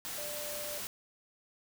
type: tone in noise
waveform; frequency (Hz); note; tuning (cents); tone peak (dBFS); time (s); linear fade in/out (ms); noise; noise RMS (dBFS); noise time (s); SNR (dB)
sine; 591; D5; +11; -42; 0.18-0.78; 0; white; -40; 0.05-0.87; -5
effects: none